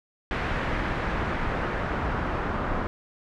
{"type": "noise with low-pass filter sweep", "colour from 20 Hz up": "pink", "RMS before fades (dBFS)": -28, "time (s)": [0.31, 2.87], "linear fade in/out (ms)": 0, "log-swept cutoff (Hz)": [2000, 1300], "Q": 1.3, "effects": []}